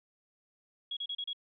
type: tone bursts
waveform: sine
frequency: 3322 Hz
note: G#7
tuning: in tune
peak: -34 dBFS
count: 5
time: 0.91-1.332 s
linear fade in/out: 5 ms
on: 58 ms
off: 33 ms
effects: none